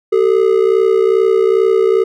triangle ring-modulated tone, 415.3 Hz, G#4, in tune, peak -4 dBFS, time 0.12-2.04 s, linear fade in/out 10 ms, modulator 31.2 Hz, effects none

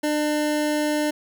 25% pulse tone, 300 Hz, D4, 37 cents sharp, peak -17 dBFS, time 0.03-1.11 s, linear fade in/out 10 ms, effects none

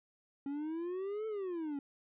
triangle exponential two-way sweep, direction up then down, 274.8 to 444.7 to 274.8 Hz, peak -34 dBFS, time 0.46-1.79 s, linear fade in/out 2 ms, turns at 1.27 s, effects resampled to 8000 Hz

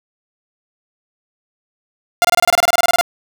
sawtooth tone bursts, 698 Hz, F5, 1 cent flat, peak -6 dBFS, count 16, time 2.22-3.011 s, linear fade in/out 0 ms, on 26 ms, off 25 ms, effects none

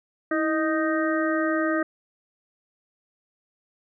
harmonic tone with a mistuned harmonic, 311.1 Hz, D#4, in tune, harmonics 1 / 2 / 4 / 5 / 6, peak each -24 / -27 / -30 / -31 / -32 dBFS, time 0.31-1.83 s, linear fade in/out 5 ms, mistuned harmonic 1, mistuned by +59 cents, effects none

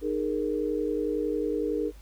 sine chord, D# suspended fourth, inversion none, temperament equal with one note detuned, 306.3 / 415.3 / 466.2 Hz, D#4 / G#4 / A#4, -27 / 0 / 0 cents, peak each -30 dBFS, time 0.01-1.92 s, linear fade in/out 50 ms, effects added 50 Hz sine -45 dBFS peak until 2.01 s + pink hiss -58 dBFS RMS until 2.01 s

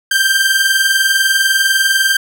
sawtooth tone pair together, 1566 / 1586 Hz, G6 / G6, -2 / +20 cents, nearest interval unison, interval 22 cents, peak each -10 dBFS, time 0.11-2.17 s, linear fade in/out 5 ms, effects none

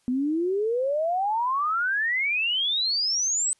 sine exponential sweep, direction up, 243.6 to 8180 Hz, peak -22 dBFS, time 0.08-3.53 s, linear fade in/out 0 ms, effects white hiss -67 dBFS RMS until 3.59 s + resampled to 24000 Hz

